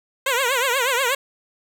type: tone with vibrato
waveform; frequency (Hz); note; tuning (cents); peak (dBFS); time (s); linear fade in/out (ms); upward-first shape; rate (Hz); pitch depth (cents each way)
10% pulse; 510; C5; -44; -10; 0.26-1.15; 5; triangle; 8.3; 180
effects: none